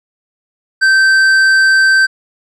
triangle tone with tanh clipping, 1554 Hz, G6, 16 cents flat, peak -8 dBFS, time 0.81-2.07 s, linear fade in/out 20 ms, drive 13 dB, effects none

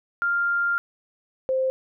sine tone pair in turn, 1396.9 / 523.2 Hz, F6 / C5, 0 / 0 cents, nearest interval octave + perfect fourth, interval 1700 cents, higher first, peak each -20 dBFS, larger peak neither, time 0.22-0.78 / 1.49-1.7 s, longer first, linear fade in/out 0 ms, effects none

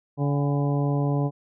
harmonic tone with a mistuned harmonic, 143 Hz, D3, 46 cents flat, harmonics 1 / 2 / 3 / 4 / 5 / 6 / 7, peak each -22 / -28 / -32 / -34 / -36 / -38 / -39 dBFS, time 0.17-1.31 s, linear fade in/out 50 ms, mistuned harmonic 6, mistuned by -77 cents, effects none

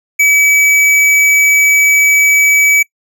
square tone, 2287 Hz, D7, 47 cents flat, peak -7 dBFS, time 0.19-2.83 s, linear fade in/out 10 ms, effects noise-tail reverb RT60 0.1 s tail -23 dB re dry

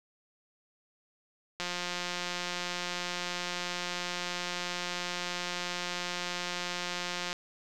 click train, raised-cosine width 0.2 ms, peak -17 dBFS, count 1015, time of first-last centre 1.6-7.329 s, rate 177 Hz, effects none

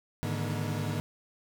40% pulse tone cluster, 104.4 / 148.5 / 159 / 241.4 Hz, G#2 / D3 / D#3 / B3, +10 / +20 / +38 / -39 cents, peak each -33 / -34 / -38 / -37 dBFS, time 0.23-1 s, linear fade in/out 0 ms, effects none

